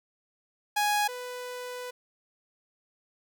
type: tone pair in turn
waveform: sawtooth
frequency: 830.6 / 496.3 Hz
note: G#5 / B4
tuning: 0 / +8 cents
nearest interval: major sixth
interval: 892 cents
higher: first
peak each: -20 / -32 dBFS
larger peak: first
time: 0.76-1.08 / 1.08-1.91 s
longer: second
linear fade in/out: 10 ms
effects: none